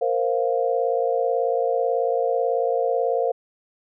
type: chord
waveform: sine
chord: Bb suspended second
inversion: none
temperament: just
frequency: 466.2 / 524.4 / 699.2 Hz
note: Bb4 / C5 / F5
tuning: 0 / +4 / +2 cents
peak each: -23 / -23 / -25 dBFS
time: 0.01-3.32 s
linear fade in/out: 10 ms
effects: none